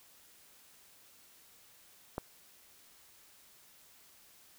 click, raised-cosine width 1 ms, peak -21 dBFS, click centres 2.181 s, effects white hiss -61 dBFS RMS until 4.58 s

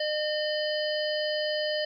harmonic tone, 608 Hz, D#5, 40 cents flat, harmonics 1 / 3 / 5 / 7 / 8, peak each -28 / -35 / -35 / -40 / -36 dBFS, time 0-1.85 s, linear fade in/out 5 ms, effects 11-bit

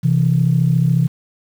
sine tone pair together, 130.96 / 165 Hz, C3 / E3, +2 / +2 cents, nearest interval major third, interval 400 cents, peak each -14 dBFS, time 0.03-1.08 s, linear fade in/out 20 ms, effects tanh soft clip ceiling -4 dBFS + 7-bit

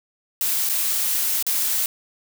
blue noise with dropouts, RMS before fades -22 dBFS, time 0.41-1.86 s, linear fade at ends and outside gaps 1 ms, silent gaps 0.691-0.696 / 1.426-1.466 s, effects none

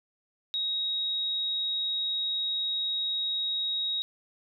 sine tone, 3788 Hz, A#7, 27 cents sharp, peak -27 dBFS, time 0.54-4.02 s, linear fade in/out 0 ms, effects none

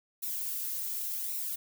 violet noise with flanger, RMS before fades -35 dBFS, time 0.22-1.56 s, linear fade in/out 10 ms, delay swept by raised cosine 0.62 to 2.72 ms, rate 0.89 Hz, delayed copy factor -0.55, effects none

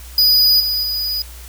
square tone with level steps, 4941 Hz, D#8, 13 cents flat, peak -10 / -17 / -19 dBFS, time 0.18-1.22 s, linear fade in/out 2 ms, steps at 0.6 / 0.83 s, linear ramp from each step 2 ms, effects added 60 Hz sine -34 dBFS peak until 1.48 s + white hiss -40 dBFS RMS until 1.48 s

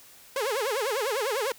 sawtooth tone with vibrato, 480.5 Hz, B4, 48 cents flat, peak -22 dBFS, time 0.36-1.52 s, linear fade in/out 2 ms, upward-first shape sine, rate 10 Hz, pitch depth 270 cents each way, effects white hiss -52 dBFS RMS until 1.58 s

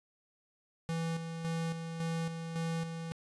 square tone with tremolo, 164.81 Hz, E3, in tune, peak -33 dBFS, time 0.89-3.12 s, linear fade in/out 0 ms, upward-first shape square, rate 1.8 Hz, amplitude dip 50%, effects resampled to 22050 Hz + 11-bit

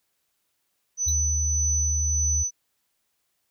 sine tone with tremolo, 6000 Hz, F#8, 23 cents sharp, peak -22 dBFS, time 0.97-2.51 s, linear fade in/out 50 ms, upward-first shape sine, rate 1.7 Hz, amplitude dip 25%
sine tone, 77.8 Hz, D#2, in tune, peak -24 dBFS, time 1.06-2.44 s, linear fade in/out 20 ms
square tone with exponential decay, 3971 Hz, B7, 9 cents sharp, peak -29 dBFS, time 1.08-1.16 s, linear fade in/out 2 ms, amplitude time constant 16 ms
effects white hiss -74 dBFS RMS until 3.5 s

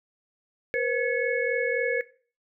sine tone cluster, 477.3 / 521 / 1701 / 2199 Hz, A#4 / C5 / G#6 / C#7, +41 / -7 / +41 / -14 cents, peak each -28 / -30 / -29 / -30 dBFS, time 0.74-2.01 s, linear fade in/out 0 ms, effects noise-tail reverb RT60 0.4 s tail -18 dB re dry

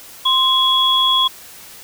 sine tone pair together, 1046.5 / 3349 Hz, C6 / G#7, 0 / +14 cents, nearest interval octave + minor sixth, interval 2014 cents, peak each -17 / -13 dBFS, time 0.25-1.28 s, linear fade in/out 10 ms, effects white hiss -39 dBFS RMS until 1.83 s

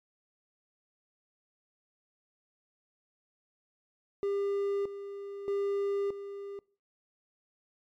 triangle tone with tremolo, 400 Hz, G4, 35 cents sharp, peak -26 dBFS, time 4.23-6.59 s, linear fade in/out 0 ms, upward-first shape square, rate 0.8 Hz, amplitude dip 70%, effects noise-tail reverb RT60 0.5 s tail -25 dB re dry + MP3 96 kbps

